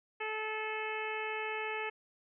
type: harmonic tone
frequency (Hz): 434.1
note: A4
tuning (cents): -23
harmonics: 1 / 2 / 3 / 4 / 5 / 6 / 7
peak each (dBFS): -40 / -41 / -45 / -43 / -42 / -42 / -51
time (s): 0.2-1.9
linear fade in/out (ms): 10
effects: none